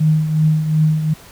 sine tone with tremolo, 155.56 Hz, D#3, in tune, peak -9 dBFS, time 0-1.14 s, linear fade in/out 10 ms, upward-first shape triangle, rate 2.7 Hz, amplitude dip 65%, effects pink hiss -42 dBFS RMS until 1.31 s

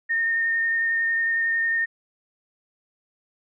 sine tone with vibrato, 1830 Hz, A#6, 32 cents flat, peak -20 dBFS, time 0.09-1.86 s, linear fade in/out 20 ms, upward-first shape sine, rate 11 Hz, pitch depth 12 cents each way, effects none

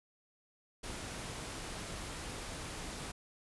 pink noise, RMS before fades -43 dBFS, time 0.83-3.12 s, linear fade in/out 10 ms, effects resampled to 24000 Hz

